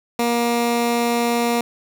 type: tone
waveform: 15% pulse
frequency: 236.6 Hz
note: A#3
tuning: 26 cents sharp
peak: -11 dBFS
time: 0.19-1.61 s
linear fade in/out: 2 ms
effects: none